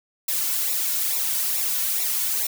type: noise with flanger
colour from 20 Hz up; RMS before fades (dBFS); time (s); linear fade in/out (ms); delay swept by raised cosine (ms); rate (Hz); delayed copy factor
blue; -24; 0.28-2.47; 5; 0.63 to 2.53; 2.3; -0.7
effects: none